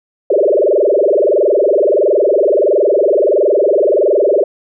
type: tone with frequency modulation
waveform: sine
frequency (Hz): 492.4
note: B4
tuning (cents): -5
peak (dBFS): -8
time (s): 0.3-4.44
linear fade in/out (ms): 5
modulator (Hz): 21.5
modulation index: 5.7
effects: none